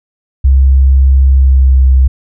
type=tone with pitch glide; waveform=sine; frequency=66.8 to 65.35 Hz; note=C2 to C2; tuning=+36 to -1 cents; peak=-3 dBFS; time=0.44-2.08 s; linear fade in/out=10 ms; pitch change=-37 cents; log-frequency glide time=1.3-1.84 s; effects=none